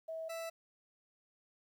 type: tone pair in turn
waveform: sine / 40% pulse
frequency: 647 / 659.8 Hz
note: E5 / E5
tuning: -32 / +1 cents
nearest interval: unison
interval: 33 cents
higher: second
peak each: -39 / -39 dBFS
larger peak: neither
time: 0.08-0.29 / 0.29-0.5 s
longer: neither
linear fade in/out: 10 ms
effects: 12-bit